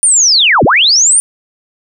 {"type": "linear two-way sweep", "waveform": "sine", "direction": "down then up", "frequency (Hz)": [9400, 79.3, 9400], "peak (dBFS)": -5, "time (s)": [0.03, 1.2], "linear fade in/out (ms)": 0, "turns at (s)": 0.64, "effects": []}